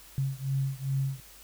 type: beating tone pair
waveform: sine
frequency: 134.5 / 137 Hz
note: C3 / C#3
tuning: +48 / -20 cents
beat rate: 2.5 Hz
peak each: -30 / -31 dBFS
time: 0.18-1.2 s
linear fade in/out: 0 ms
effects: added 50 Hz sine -57 dBFS peak until 1.43 s + white hiss -52 dBFS RMS until 1.43 s